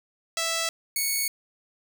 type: tone pair in turn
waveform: 5% pulse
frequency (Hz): 659.3 / 2218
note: E5 / C#7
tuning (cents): 0 / 0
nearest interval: octave + major sixth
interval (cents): 2100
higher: second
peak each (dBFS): -14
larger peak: neither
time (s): 0.37-0.69 / 0.96-1.28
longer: neither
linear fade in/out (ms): 2
effects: none